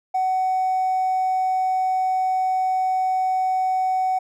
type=tone with hard clipping; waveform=triangle; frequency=750 Hz; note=F#5; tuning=23 cents sharp; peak=-18 dBFS; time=0.14-4.19 s; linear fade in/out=10 ms; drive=2 dB; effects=none